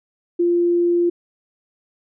sine tone, 346.8 Hz, F4, 12 cents flat, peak -14 dBFS, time 0.39-1.1 s, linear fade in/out 10 ms, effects none

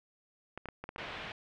clicks, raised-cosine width 0.5 ms, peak -26 dBFS, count 6, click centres 0.576 / 0.657 / 0.687 / 0.84 / 0.891 / 0.961 s
white low-pass noise, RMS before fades -43 dBFS, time 0.98-1.32 s, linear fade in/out 2 ms, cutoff 3000 Hz, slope 24 dB/octave
effects none

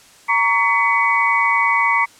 sine tone cluster, 929 / 1128 / 2011 / 2240 Hz, A#5 / C#6 / B6 / C#7, -6 / +30 / +31 / +18 cents, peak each -19 dBFS, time 0.28-2.06 s, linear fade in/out 20 ms, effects white hiss -47 dBFS RMS until 2.19 s + low-pass 9000 Hz 12 dB/octave

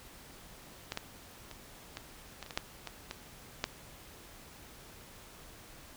clicks, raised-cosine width 0.2 ms, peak -18 / -17 / -28 / -22 / -24 / -30 / -24 / -13 / -22 / -21 / -13 dBFS, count 11, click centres 0.921 / 0.974 / 1.513 / 1.971 / 2.427 / 2.463 / 2.508 / 2.575 / 2.873 / 3.111 / 3.641 s, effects pink hiss -53 dBFS RMS until 5.96 s

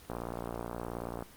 click train, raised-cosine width 1 ms, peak -22 dBFS, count 67, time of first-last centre 0.1-1.224 s, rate 58.7 Hz, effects pink hiss -54 dBFS RMS until 1.36 s + Opus 24 kbps

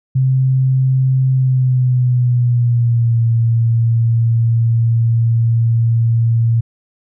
sine tone with pitch glide, 131 to 115.37 Hz, C3 to A#2, +2 to -17 cents, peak -10 dBFS, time 0.15-6.61 s, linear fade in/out 10 ms, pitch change -219 cents, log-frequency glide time 1.32-3.23 s, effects none

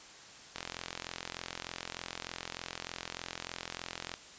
click train, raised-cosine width 0.2 ms, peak -20 dBFS, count 156, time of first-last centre 0.56-4.14 s, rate 43.3 Hz, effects white hiss -52 dBFS RMS until 4.38 s + resampled to 16000 Hz

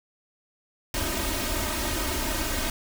pink noise with comb filter, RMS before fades -28 dBFS, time 0.94-2.7 s, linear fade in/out 2 ms, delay 3.2 ms, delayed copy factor +0.9, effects none

